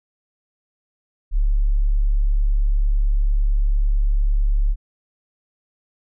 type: tone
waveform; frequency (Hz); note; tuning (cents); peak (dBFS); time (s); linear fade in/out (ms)
sine; 35.52; C#1; +43; -14; 1.31-4.76; 50
effects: none